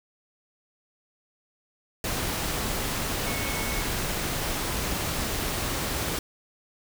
sine tone in noise, 2200 Hz, C#7, 14 cents flat, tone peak -36 dBFS, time 3.26-3.81 s, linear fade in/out 2 ms, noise pink, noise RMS -29 dBFS, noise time 2.04-6.19 s, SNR -10 dB, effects none

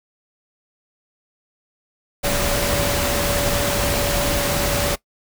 sine tone in noise, 573 Hz, D5, 43 cents flat, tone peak -24 dBFS, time 2.23-4.96 s, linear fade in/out 20 ms, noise pink, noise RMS -21 dBFS, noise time 2.23-4.96 s, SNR -6 dB, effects noise-tail reverb RT60 0.1 s tail -19 dB re dry

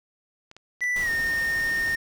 clicks, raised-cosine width 0.2 ms, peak -28 dBFS, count 5, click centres 0.514 / 0.566 / 0.807 / 0.84 / 1.268 s
triangle tone with pitch glide, 1975.5 to 1832.6 Hz, B6 to A#6, 0 to -30 cents, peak -21 dBFS, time 0.81-1.96 s, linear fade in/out 10 ms, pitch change -130 cents, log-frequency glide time 1.01-1.1 s
pink noise, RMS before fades -38 dBFS, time 0.96-1.95 s, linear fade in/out 0 ms
effects none

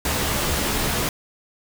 pink noise with comb filter, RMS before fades -23 dBFS, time 0.05-1.09 s, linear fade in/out 2 ms, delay 14 ms, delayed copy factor +0.5, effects none

